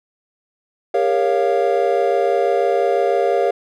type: chord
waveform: triangle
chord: G half-diminished seventh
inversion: none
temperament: equal with one note detuned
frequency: 400.2 / 466.2 / 554.4 / 698.5 Hz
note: G4 / Bb4 / Db5 / F5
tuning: +36 / 0 / 0 / 0 cents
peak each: -18 dBFS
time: 0.94-3.51 s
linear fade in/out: 5 ms
effects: none